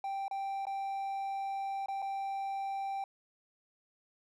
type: tone with dropouts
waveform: triangle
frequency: 784 Hz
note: G5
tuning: in tune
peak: -32 dBFS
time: 0.04-3.04 s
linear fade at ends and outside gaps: 2 ms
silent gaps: 0.281-0.311 / 0.654-0.668 / 1.86-1.884 / 2.02-2.024 s
effects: none